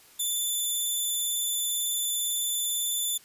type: tone with vibrato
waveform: 5% pulse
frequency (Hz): 3520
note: A7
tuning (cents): 0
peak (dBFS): -19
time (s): 0.19-3.18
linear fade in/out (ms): 10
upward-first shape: square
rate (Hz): 18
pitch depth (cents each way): 11
effects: white hiss -55 dBFS RMS until 3.24 s + resampled to 32000 Hz